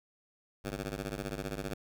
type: ring-modulated tone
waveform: 10% pulse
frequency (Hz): 99.8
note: G2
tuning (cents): +32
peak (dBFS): -25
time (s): 0.64-1.74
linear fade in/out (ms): 5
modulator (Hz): 42.3
effects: none